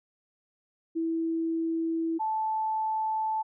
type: tone pair in turn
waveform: sine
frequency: 327.8 / 875.1 Hz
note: E4 / A5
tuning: -10 / -10 cents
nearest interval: octave + perfect fourth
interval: 1700 cents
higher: second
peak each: -26 dBFS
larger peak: neither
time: 0.95-2.19 / 2.19-3.43 s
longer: neither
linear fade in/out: 20 ms
effects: none